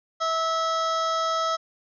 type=harmonic tone; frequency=651 Hz; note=E5; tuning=22 cents flat; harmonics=1 / 2 / 3 / 5 / 6 / 7 / 8 / 9 / 10; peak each=-28 / -24 / -40 / -37 / -39 / -47 / -37 / -47 / -44 dBFS; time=0.2-1.57 s; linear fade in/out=20 ms; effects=none